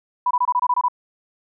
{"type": "tone bursts", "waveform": "sine", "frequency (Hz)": 987.8, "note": "B5", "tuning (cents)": 0, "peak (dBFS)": -15, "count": 9, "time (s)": [0.26, 0.884], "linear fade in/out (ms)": 5, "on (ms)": 48, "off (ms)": 24, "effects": []}